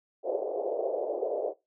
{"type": "band-pass noise", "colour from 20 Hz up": "white", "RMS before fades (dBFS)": -31, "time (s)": [0.23, 1.54], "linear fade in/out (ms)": 50, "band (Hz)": [390, 640], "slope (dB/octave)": 48, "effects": ["noise-tail reverb RT60 0.2 s tail -18 dB re dry"]}